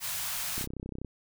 white band-stop noise, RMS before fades -34 dBFS, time 0-0.67 s, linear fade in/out 50 ms, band 170 to 680 Hz, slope 24 dB/octave
click train, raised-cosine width 3 ms, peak -25 dBFS, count 16, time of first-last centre 0.58-1.047 s, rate 32.1 Hz
effects none

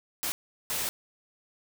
white noise bursts at uneven times, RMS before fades -31 dBFS, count 2, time 0.23-0.32 / 0.7-0.89 s, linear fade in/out 0 ms, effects none

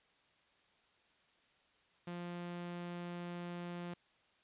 sawtooth tone, 174.61 Hz, F3, in tune, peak -38 dBFS, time 2.07-3.94 s, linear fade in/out 5 ms, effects white hiss -71 dBFS RMS until 4.43 s + resampled to 8000 Hz

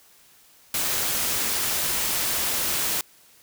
white noise, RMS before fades -25 dBFS, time 0.74-3.01 s, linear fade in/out 2 ms, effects white hiss -55 dBFS RMS until 3.42 s

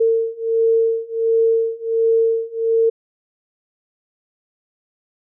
sine beating tone pair, 453.1 / 454.5 Hz, A#4 / A#4, -49 / -44 cents, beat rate 1.4 Hz, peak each -18 / -17 dBFS, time 0-2.9 s, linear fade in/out 10 ms, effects none

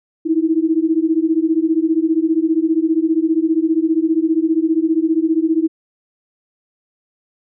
sine beating tone pair, 314.8 / 329.8 Hz, D#4 / E4, +20 / +1 cents, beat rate 15 Hz, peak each -16 dBFS, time 0.25-5.68 s, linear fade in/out 20 ms, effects none

